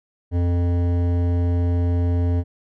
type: tone with hard clipping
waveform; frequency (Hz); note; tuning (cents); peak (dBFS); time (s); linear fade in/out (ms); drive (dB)
triangle; 87.31; F2; 0; -19; 0.31-2.44; 50; 17
effects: none